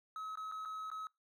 triangle tone with dropouts, 1282 Hz, E6, 49 cents flat, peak -39 dBFS, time 0.16-1.07 s, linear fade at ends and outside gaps 1 ms, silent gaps 0.355-0.373 / 0.515-0.521 / 0.651-0.656 / 0.902-0.915 s, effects noise-tail reverb RT60 0.2 s tail -25 dB re dry

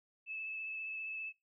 sine tone with vibrato, 2613 Hz, E7, 16 cents flat, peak -39 dBFS, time 0.26-1.33 s, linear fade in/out 50 ms, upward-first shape sine, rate 15 Hz, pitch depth 17 cents each way, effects noise-tail reverb RT60 0.2 s tail -21 dB re dry

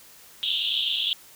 pink band-pass noise, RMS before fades -26 dBFS, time 0.43-1.13 s, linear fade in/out 0 ms, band 2900 to 3700 Hz, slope 96 dB/octave, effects white hiss -50 dBFS RMS until 1.35 s

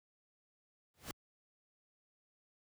pink noise with exponential growth, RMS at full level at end -39 dBFS, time 0.94-1.11 s, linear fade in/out 1 ms, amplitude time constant 35 ms, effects high-pass 60 Hz 12 dB/octave

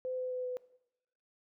sine tone with pitch steps, 511 / 507.8 / 504.5 / 501.4 Hz, C5 / B4 / B4 / B4, -41 / +48 / +37 / +26 cents, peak -34 dBFS, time 0.05-0.57 s, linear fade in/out 0 ms, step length 130 ms, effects noise-tail reverb RT60 0.8 s tail -19 dB re dry

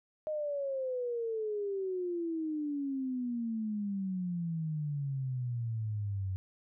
sine exponential sweep, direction down, 622.3 to 93 Hz, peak -32 dBFS, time 0.27-6.36 s, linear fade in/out 0 ms, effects none

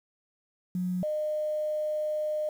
sine tone pair in turn, 181.2 / 609.5 Hz, F#3 / D#5, -36 / -36 cents, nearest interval octave + major sixth, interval 2100 cents, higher second, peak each -27 / -27 dBFS, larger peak neither, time 0.75-1.03 / 1.03-2.49 s, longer second, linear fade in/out 2 ms, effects 9-bit

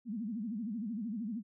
sine tone with vibrato, 220 Hz, A3, in tune, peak -35 dBFS, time 0.05-1.43 s, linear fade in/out 50 ms, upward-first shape sine, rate 13 Hz, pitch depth 190 cents each way, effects none

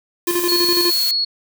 square tone with tremolo, 349.2 Hz, F4, in tune, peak -17 dBFS, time 0.27-0.91 s, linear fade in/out 10 ms, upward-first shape square, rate 12 Hz, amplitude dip 55%
blue noise, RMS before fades -24 dBFS, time 0.27-1.11 s, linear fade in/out 2 ms
sine tone, 4346 Hz, C#8, 35 cents flat, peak -16 dBFS, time 0.48-1.25 s, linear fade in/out 10 ms
effects none

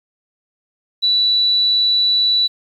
sine tone, 3951 Hz, B7, in tune, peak -12 dBFS, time 1.02-2.48 s, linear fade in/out 20 ms, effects 8-bit

